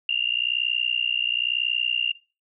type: tone with amplitude modulation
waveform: sine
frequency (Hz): 2800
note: F7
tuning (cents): +4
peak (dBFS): -17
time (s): 0.09-2.12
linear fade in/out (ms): 2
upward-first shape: sine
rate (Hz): 61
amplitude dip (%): 95
effects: noise-tail reverb RT60 0.3 s tail -19 dB re dry